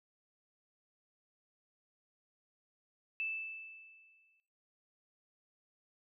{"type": "tone with exponential decay", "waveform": "sine", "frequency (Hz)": 2637, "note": "E7", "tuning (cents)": 0, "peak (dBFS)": -33, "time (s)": [3.2, 4.4], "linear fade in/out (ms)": 0, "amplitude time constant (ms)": 260, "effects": ["noise-tail reverb RT60 0.8 s tail -21 dB re dry"]}